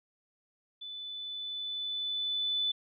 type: tone with level ramp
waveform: sine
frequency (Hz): 3496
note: A7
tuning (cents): -12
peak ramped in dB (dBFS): -40 to -27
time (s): 0.81-2.72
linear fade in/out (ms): 10
effects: none